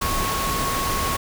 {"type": "tone in noise", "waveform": "sine", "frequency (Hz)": 1099, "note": "C#6", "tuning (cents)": -15, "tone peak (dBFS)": -25, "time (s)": [0.01, 1.17], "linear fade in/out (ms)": 10, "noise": "pink", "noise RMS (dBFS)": -25, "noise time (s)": [0.01, 1.17], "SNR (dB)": -3, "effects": []}